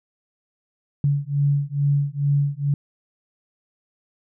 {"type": "beating tone pair", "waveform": "sine", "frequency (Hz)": [141.4, 143.7], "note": ["C#3", "D3"], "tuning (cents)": [35, -37], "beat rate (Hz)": 2.3, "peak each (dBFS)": -21, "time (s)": [1.04, 2.74], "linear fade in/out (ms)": 2, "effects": []}